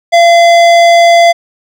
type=tone with hard clipping; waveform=sine; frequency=683 Hz; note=F5; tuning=39 cents flat; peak=-4 dBFS; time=0.12-1.33 s; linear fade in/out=20 ms; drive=15 dB; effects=none